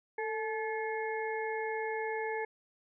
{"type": "harmonic tone with a mistuned harmonic", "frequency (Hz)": 431.8, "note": "A4", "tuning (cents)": -33, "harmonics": [1, 2, 4, 5], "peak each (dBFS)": [-35, -38, -41, -42], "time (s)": [0.18, 2.45], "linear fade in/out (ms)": 5, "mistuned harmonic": 1, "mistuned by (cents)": 48, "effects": []}